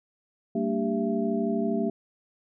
sine tone cluster, 195.9 / 228.4 / 293.7 / 394.1 / 670 Hz, G3 / A#3 / D4 / G4 / E5, -1 / -35 / 0 / +9 / +28 cents, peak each -32 / -27 / -33 / -30 / -33 dBFS, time 0.55-1.9 s, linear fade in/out 5 ms, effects none

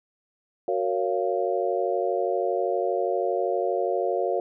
sine chord, Gb major seventh, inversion none, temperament just, 370 / 462.5 / 555 / 693.7 Hz, Gb4 / Bb4 / Db5 / F5, 0 / -14 / +2 / -12 cents, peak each -28 dBFS, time 0.68-4.4 s, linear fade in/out 2 ms, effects none

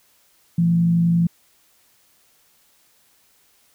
sine tone with frequency modulation, 170 Hz, F3, 46 cents flat, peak -14 dBFS, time 0.58-1.27 s, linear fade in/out 5 ms, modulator 51.4 Hz, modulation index 0.27, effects white hiss -59 dBFS RMS until 3.74 s

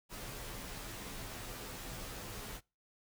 pink noise with comb filter, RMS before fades -45 dBFS, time 0.09-2.61 s, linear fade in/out 50 ms, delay 13 ms, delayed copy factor -0.65, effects noise-tail reverb RT60 0.3 s tail -25 dB re dry

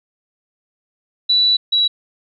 sine tone pair in turn, 3951 / 3906 Hz, B7 / B7, 0 / -20 cents, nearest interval unison, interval 20 cents, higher first, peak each -11 / -12 dBFS, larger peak first, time 1.29-1.57 / 1.72-1.88 s, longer first, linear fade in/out 10 ms, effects none

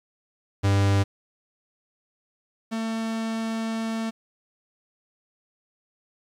45% pulse tone pair in turn, 99.2 / 224.4 Hz, G2 / A3, +21 / +34 cents, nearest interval octave + major second, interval 1413 cents, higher second, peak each -18 / -26 dBFS, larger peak first, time 0.63-1.04 / 2.71-4.11 s, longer second, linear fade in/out 20 ms, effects low-pass 8000 Hz 12 dB/octave + 9-bit

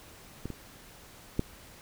clicks, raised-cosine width 3 ms, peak -22 / -25 / -13 dBFS, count 3, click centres 0.456 / 0.503 / 1.394 s, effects pink hiss -52 dBFS RMS until 1.81 s

